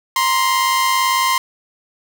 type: tone pair together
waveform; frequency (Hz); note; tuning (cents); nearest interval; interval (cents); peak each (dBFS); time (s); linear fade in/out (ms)
sawtooth; 948 / 1046; A#5 / C6; +29 / -1; major second; 170; -18 / -11; 0.16-1.38; 2
effects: none